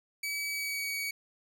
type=tone with pitch glide; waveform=sawtooth; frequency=2284 to 2258 Hz; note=D7 to C#7; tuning=-49 to +31 cents; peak=-29 dBFS; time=0.23-1.11 s; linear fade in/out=5 ms; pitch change=-20 cents; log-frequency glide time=0.5-0.86 s; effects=none